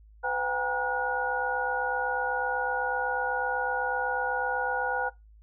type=tone cluster; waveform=sine; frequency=504 / 736 / 804 / 946 / 1449 Hz; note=B4 / F#5 / G5 / A#5 / F#6; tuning=+35 / -9 / +44 / +25 / -37 cents; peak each=-33 / -36 / -32 / -34 / -30 dBFS; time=0.23-5.1 s; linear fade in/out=20 ms; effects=noise-tail reverb RT60 0.2 s tail -21 dB re dry + added 53 Hz sine -51 dBFS peak until 5.42 s